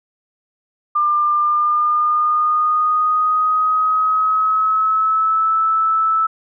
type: tone with pitch glide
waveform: sine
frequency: 1196 to 1311.8 Hz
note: D6 to E6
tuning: +31 to -9 cents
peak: -13 dBFS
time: 0.95-6.27 s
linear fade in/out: 10 ms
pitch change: +160 cents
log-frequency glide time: 1.37-5.54 s
effects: none